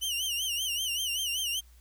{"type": "tone with vibrato", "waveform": "sawtooth", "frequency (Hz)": 2960, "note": "F#7", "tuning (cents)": 0, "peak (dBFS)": -26, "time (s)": [0.01, 1.61], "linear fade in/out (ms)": 20, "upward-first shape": "sine", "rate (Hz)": 5.2, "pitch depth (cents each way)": 120, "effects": ["added 60 Hz sine -53 dBFS peak until 1.8 s", "white hiss -64 dBFS RMS until 1.8 s"]}